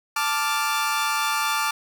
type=chord; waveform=sawtooth; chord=D minor; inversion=second; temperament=equal; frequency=880 / 1174.7 / 1396.9 Hz; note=A5 / D6 / F6; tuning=0 / 0 / 0 cents; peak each=-23 / -21 / -24 dBFS; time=0.16-1.71 s; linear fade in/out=5 ms; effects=none